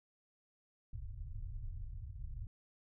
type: low-pass noise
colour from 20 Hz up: pink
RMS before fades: -44 dBFS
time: 0.93-2.47 s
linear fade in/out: 2 ms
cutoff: 120 Hz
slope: 48 dB/octave
effects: none